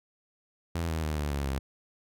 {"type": "tone with pitch steps", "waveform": "sawtooth", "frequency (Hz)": [83.7, 80.2, 76.84, 73.63, 70.55, 67.59], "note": ["E2", "E2", "D#2", "D2", "C#2", "C#2"], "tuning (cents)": [27, -47, -21, 5, 31, -43], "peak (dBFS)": -25, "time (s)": [0.75, 1.59], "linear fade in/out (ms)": 5, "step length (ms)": 140, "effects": []}